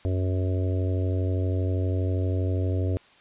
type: harmonic tone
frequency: 92.5 Hz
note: F#2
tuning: in tune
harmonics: 1 / 3 / 4 / 5 / 6 / 7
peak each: -23 / -33 / -35 / -37 / -39 / -40 dBFS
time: 0.05-2.97 s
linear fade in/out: 0 ms
effects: white hiss -55 dBFS RMS until 3.2 s + resampled to 8000 Hz